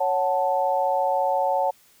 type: chord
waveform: sine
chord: F# minor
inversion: second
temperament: equal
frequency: 554.4 / 740 / 880 Hz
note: C#5 / F#5 / A5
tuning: 0 / 0 / 0 cents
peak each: -24 dBFS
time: 0-1.71 s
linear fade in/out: 10 ms
effects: white hiss -57 dBFS RMS until 2 s